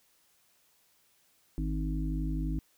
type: harmonic tone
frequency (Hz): 51.8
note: G#1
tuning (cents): -4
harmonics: 1 / 3 / 5 / 6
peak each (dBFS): -31 / -36 / -38 / -39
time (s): 1.58-2.59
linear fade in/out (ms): 0
effects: white hiss -68 dBFS RMS until 2.77 s